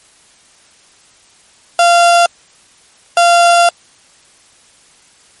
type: tone bursts at uneven times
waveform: 35% pulse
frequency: 691 Hz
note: F5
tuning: 19 cents flat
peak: -4 dBFS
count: 2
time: 1.79-2.26 / 3.17-3.69 s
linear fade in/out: 2 ms
effects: white hiss -47 dBFS RMS until 5.4 s + MP3 48 kbps